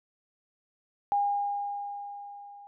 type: tone with level ramp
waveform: sine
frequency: 811 Hz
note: G#5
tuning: 41 cents flat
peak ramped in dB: -22 to -46 dBFS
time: 1.12-2.67 s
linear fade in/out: 0 ms
effects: none